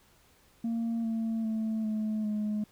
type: tone with pitch steps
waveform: sine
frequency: 230 / 225.1 / 220.4 / 215.7 / 211.2 Hz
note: A#3 / A3 / A3 / A3 / G#3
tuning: -23 / +40 / +3 / -34 / +29 cents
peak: -26 dBFS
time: 0.64-2.64 s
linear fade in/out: 5 ms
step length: 400 ms
effects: tanh soft clip ceiling -27 dBFS + pink hiss -63 dBFS RMS until 2.71 s